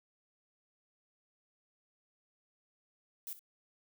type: noise with echo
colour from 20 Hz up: violet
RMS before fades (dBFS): -42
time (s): 3.27-3.33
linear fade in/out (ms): 0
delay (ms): 62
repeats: 1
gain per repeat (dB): -14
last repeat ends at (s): 3.392
effects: none